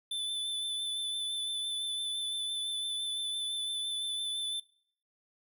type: tone with vibrato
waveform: square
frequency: 3515 Hz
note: A7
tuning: 2 cents flat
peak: -33 dBFS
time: 0.11-4.6 s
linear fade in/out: 5 ms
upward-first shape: sine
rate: 5.9 Hz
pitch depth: 19 cents each way
effects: noise-tail reverb RT60 0.6 s tail -22 dB re dry